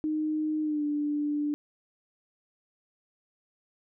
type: tone with pitch glide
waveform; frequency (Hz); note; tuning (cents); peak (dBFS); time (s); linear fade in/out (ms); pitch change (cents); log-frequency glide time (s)
sine; 308.3 to 294.5; D#4 to D4; -16 to +5; -26; 0.04-1.54; 0; -79; 0.62-0.84
effects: none

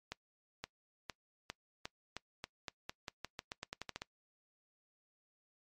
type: accelerating click train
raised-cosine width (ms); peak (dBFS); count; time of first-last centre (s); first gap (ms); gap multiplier
0.2; -23; 19; 0.12-4.019; 520; 0.88
effects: noise-tail reverb RT60 0.1 s tail -22 dB re dry + MP3 64 kbps

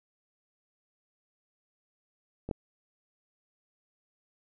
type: clicks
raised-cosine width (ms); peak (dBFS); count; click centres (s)
2; -23 / -18; 2; 2.49 / 2.512
effects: none

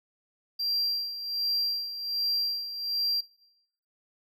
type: tone with tremolo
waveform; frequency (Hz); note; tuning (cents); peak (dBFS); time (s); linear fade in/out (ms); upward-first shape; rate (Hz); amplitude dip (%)
triangle; 4738; D8; +14; -24; 0.59-3.21; 10; sine; 1.3; 70
effects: noise-tail reverb RT60 0.9 s tail -23 dB re dry

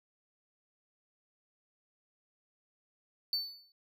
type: tone with exponential decay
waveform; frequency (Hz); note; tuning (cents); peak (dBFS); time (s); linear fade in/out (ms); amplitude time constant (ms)
triangle; 4502; C#8; +26; -26; 3.33-3.72; 1; 83
effects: none

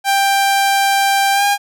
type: tone with pitch glide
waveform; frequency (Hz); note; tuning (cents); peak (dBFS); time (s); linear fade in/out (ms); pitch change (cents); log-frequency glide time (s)
sawtooth; 789 to 808.4; G5 to G#5; +11 to -47; -8; 0.04-1.58; 50; +42; 1.33-1.44
effects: none

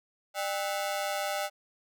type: ring-modulated tone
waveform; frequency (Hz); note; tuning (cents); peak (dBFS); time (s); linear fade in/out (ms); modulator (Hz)
sawtooth; 697; F5; -4; -23; 0.34-1.5; 50; 97.2
effects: none

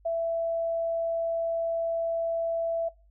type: tone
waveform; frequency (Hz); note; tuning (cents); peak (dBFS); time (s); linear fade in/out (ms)
sine; 665; E5; +15; -25; 0.05-2.89; 10
effects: noise-tail reverb RT60 0.3 s tail -23 dB re dry + added 50 Hz sine -56 dBFS peak until 3.1 s

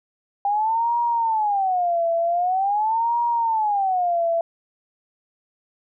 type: tone with vibrato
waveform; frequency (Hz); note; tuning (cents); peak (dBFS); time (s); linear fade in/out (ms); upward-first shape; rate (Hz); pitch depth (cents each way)
sine; 797; G5; +28; -18; 0.45-4.41; 2; sine; 0.45; 300
effects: none

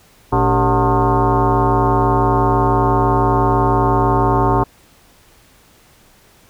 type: tone with frequency modulation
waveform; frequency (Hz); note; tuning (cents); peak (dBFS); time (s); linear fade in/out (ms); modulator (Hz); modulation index
sine; 392; G4; 0; -11; 0.32-4.64; 10; 170; 4.2
effects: pink hiss -50 dBFS RMS until 6.49 s

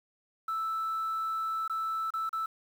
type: tone with dropouts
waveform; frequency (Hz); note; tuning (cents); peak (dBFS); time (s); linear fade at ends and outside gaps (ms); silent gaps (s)
sine; 1318.5; E6; 0; -28; 0.48-2.46; 5; 1.679-1.697 / 2.105-2.137 / 2.293-2.329
effects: tanh soft clip ceiling -27 dBFS + 9-bit

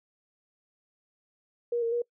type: tone with pitch steps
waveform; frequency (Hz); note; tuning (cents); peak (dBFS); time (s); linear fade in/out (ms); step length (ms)
sine; 475.4 / 461.9 / 477.1; A#4 / A#4 / A#4; +34 / -16 / +40; -25; 1.72-2.02; 5; 100
effects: noise-tail reverb RT60 0.1 s tail -24 dB re dry

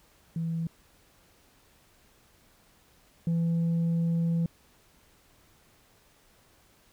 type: tone pair in turn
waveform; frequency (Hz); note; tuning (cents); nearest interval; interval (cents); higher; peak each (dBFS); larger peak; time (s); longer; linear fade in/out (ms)
sine; 164.81 / 167.3; E3 / E3; 0 / +26; unison; 26; second; -27 / -21; second; 0.36-0.67 / 3.27-4.46; second; 2
effects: tanh soft clip ceiling -23 dBFS + pink hiss -62 dBFS RMS until 6.92 s

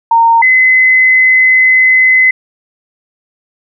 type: tone pair in turn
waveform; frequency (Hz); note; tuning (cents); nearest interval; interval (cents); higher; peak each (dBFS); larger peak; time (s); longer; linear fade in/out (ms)
sine; 920 / 2036; A#5 / C7; -23 / -48; octave + major second; 1375; second; -4; neither; 0.11-0.42 / 0.42-2.31; second; 5
effects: none

